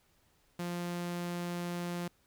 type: tone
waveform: sawtooth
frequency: 174.61 Hz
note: F3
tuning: in tune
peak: -31 dBFS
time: 0.59-2.08 s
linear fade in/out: 5 ms
effects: pink hiss -70 dBFS RMS until 2.26 s